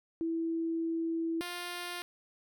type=tone pair in turn; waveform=sine / 5% pulse; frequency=329.2 / 352 Hz; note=E4 / F4; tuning=-2 / +14 cents; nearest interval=minor second; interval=116 cents; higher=second; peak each=-30 / -26 dBFS; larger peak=second; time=0.21-1.41 / 1.41-2.02 s; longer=first; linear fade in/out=0 ms; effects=none